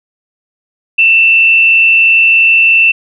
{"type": "tone with frequency modulation", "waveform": "sine", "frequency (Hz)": 2677, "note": "E7", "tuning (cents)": 26, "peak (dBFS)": -4, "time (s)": [0.98, 2.92], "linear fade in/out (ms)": 10, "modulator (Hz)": 155, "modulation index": 0.27, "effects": []}